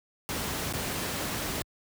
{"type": "noise with dropouts", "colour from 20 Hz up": "pink", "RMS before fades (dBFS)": -32, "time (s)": [0.29, 1.62], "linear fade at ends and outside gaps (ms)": 0, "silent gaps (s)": [0.726, 0.736], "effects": ["high-pass 60 Hz 12 dB/octave"]}